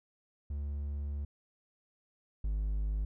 triangle tone pair in turn, 72 / 51.47 Hz, D2 / G#1, -34 / -15 cents, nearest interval tritone, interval 581 cents, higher first, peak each -32 / -28 dBFS, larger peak second, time 0.5-1.25 / 2.44-3.05 s, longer first, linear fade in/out 5 ms, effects none

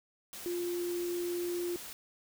sine tone in noise, 350 Hz, F4, 4 cents sharp, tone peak -32 dBFS, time 0.46-1.76 s, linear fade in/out 0 ms, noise white, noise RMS -45 dBFS, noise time 0.33-1.93 s, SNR +10 dB, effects none

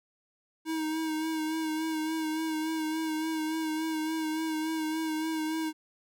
square tone with vibrato, 316.1 Hz, D#4, 27 cents sharp, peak -30 dBFS, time 0.65-5.73 s, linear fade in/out 50 ms, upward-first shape sine, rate 3.5 Hz, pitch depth 30 cents each way, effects none

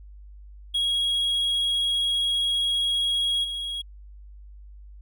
triangle tone with level steps, 3305 Hz, G#7, 9 cents flat, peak -20 / -27 dBFS, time 0.74-3.82 s, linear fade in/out 10 ms, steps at 3.43 s, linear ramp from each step 20 ms, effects added 50 Hz sine -42 dBFS peak until 5.01 s

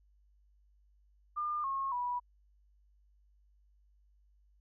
sine tone with pitch steps, 1204 / 1085.1 / 978 Hz, D6 / C#6 / B5, +43 / -37 / -17 cents, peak -32 dBFS, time 1.36-2.2 s, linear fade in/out 20 ms, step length 280 ms, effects added 50 Hz sine -64 dBFS peak until 4.6 s

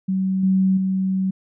sine tone with level steps, 189.6 Hz, F#3, 43 cents sharp, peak -18 / -14 / -18 dBFS, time 0.08-1.31 s, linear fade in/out 10 ms, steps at 0.43 / 0.77 s, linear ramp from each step 5 ms, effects none

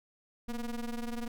square ring-modulated tone, 120.3 Hz, B2, 45 cents flat, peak -32 dBFS, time 0.48-1.28 s, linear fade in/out 5 ms, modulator 110 Hz, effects none

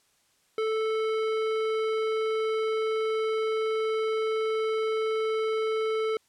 sine tone with hard clipping, 439.3 Hz, A4, 3 cents flat, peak -27 dBFS, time 0.58-6.17 s, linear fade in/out 2 ms, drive 14 dB, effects white hiss -67 dBFS RMS until 6.28 s + low-pass 10000 Hz 12 dB/octave

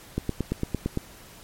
click train, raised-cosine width 3 ms, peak -12 dBFS, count 8, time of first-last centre 0.18-0.974 s, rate 8.82 Hz, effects pink hiss -48 dBFS RMS until 1.43 s + MP3 64 kbps

